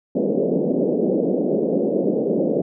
white band-pass noise, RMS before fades -20 dBFS, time 0.15-2.62 s, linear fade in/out 5 ms, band 170 to 550 Hz, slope 48 dB/octave, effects none

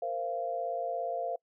sine chord, Bb suspended second, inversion none, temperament equal with one note detuned, 466.2 / 523.3 / 687.6 Hz, Bb4 / C5 / F5, 0 / 0 / -27 cents, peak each -39 / -37 / -33 dBFS, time 0.02-1.36 s, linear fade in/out 5 ms, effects noise-tail reverb RT60 0.1 s tail -25 dB re dry

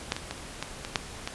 clicks, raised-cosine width 0.2 ms, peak -8 / -15 / -16 / -27 / -13 / -16 / -6 / -13 dBFS, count 8, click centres 0.121 / 0.165 / 0.31 / 0.379 / 0.626 / 0.849 / 0.958 / 1.275 s, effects pink hiss -42 dBFS RMS until 1.34 s + resampled to 24000 Hz

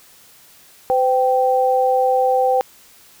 sine tone pair together, 509.8 / 780 Hz, C5 / G5, -45 / -9 cents, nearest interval perfect fifth, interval 736 cents, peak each -16 dBFS, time 0.9-2.61 s, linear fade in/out 0 ms, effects white hiss -48 dBFS RMS until 3.2 s

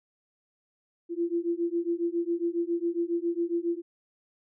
sine beating tone pair, 337.7 / 345 Hz, E4 / F4, +42 / -21 cents, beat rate 7.3 Hz, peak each -29 dBFS, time 1.09-3.82 s, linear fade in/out 50 ms, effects none

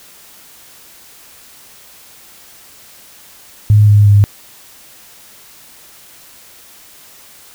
sine tone with pitch steps, 105 / 103.43 / 101.89 Hz, G#2 / G#2 / G#2, +19 / -7 / -33 cents, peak -4 dBFS, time 3.7-4.24 s, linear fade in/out 0 ms, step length 180 ms, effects white hiss -41 dBFS RMS until 7.54 s

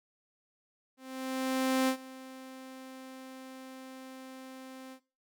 sawtooth tone with ADSR envelope, 261.6 Hz, C4, in tune, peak -21 dBFS, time 0.97-5 s, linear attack 910 ms, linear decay 86 ms, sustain -20 dB, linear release 78 ms, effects noise-tail reverb RT60 0.3 s tail -17 dB re dry

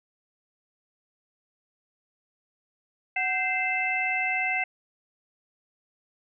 sine tone cluster, 745 / 1554 / 2079 / 2641 Hz, F#5 / G6 / C7 / E7, +12 / -16 / -12 / +3 cents, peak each -31 / -36 / -27 / -29 dBFS, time 3.16-4.64 s, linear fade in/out 5 ms, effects none

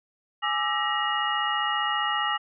sine tone cluster, 834 / 1189 / 1324 / 1897 / 2872 Hz, G#5 / D6 / E6 / A#6 / F7, +7 / +21 / +7 / +30 / +48 cents, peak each -30 dBFS, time 0.42-2.38 s, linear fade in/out 20 ms, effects none

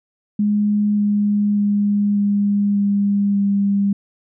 sine tone with pitch steps, 207.7 / 206.1 / 204.6 / 203.1 / 201.6 / 200 Hz, G#3 / G#3 / G#3 / G#3 / G3 / G3, 0 / -13 / -26 / -38 / +49 / +35 cents, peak -14 dBFS, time 0.39-3.93 s, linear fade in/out 5 ms, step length 590 ms, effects none

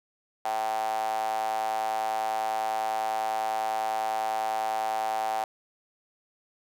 sawtooth tone with high-pass filter, 110 Hz, A2, in tune, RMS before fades -29 dBFS, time 0.45-5.44 s, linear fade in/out 0 ms, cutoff 760 Hz, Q 9.3, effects none

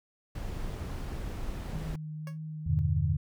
brown noise, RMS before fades -36 dBFS, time 0.35-1.96 s, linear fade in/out 5 ms
sine tone with vibrato, 155.3 Hz, D#3, 3 cents flat, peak -36 dBFS, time 1.73-2.79 s, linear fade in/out 0 ms, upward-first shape sine, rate 1.9 Hz, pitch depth 17 cents each way
15% pulse tone with exponential decay, 554.4 Hz, C#5, in tune, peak -35 dBFS, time 2.27-2.38 s, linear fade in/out 2 ms, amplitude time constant 23 ms
sine chord, E minor seventh, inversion none, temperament equal with one note detuned, 82.41 / 98 / 123.47 / 150.09 Hz, E2 / G2 / B2 / D3, 0 / 0 / 0 / +38 cents, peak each -29 / -31 / -33 / -29 dBFS, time 2.66-3.17 s, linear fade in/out 10 ms
effects none

